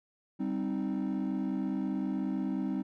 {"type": "chord", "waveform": "triangle", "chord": "C minor", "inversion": "second", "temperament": "equal", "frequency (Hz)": [196, 261.6, 311.1], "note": ["G3", "C4", "Eb4"], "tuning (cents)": [0, 0, 0], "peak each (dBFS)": [-31, -31, -33], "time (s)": [0.39, 2.83], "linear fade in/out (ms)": 20, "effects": ["tanh soft clip ceiling -23 dBFS"]}